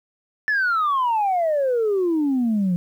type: exponential sweep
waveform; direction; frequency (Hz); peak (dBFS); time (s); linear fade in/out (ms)
sine; down; 1768 to 172.1; -16; 0.48-2.76; 0
effects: tanh soft clip ceiling -15 dBFS + 9-bit